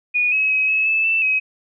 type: tone with pitch steps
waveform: sine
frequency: 2458 / 2563 / 2545 / 2579 / 2619 / 2656 / 2542 Hz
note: D#7 / E7 / D#7 / E7 / E7 / E7 / D#7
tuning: -22 / -49 / +39 / -39 / -12 / +12 / +36 cents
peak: -15 dBFS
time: 0.14-1.4 s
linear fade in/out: 20 ms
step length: 180 ms
effects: none